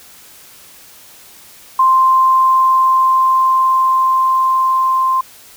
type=tone with level ramp; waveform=sine; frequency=1046.5 Hz; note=C6; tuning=in tune; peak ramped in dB=-7 to -11 dBFS; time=1.79-5.21 s; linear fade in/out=5 ms; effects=white hiss -41 dBFS RMS until 5.56 s